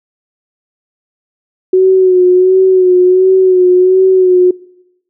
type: tone with vibrato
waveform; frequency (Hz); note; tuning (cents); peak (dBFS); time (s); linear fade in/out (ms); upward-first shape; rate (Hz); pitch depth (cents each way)
sine; 370; F#4; 0; -4; 1.73-4.51; 5; sine; 1.4; 38
effects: noise-tail reverb RT60 0.9 s tail -24 dB re dry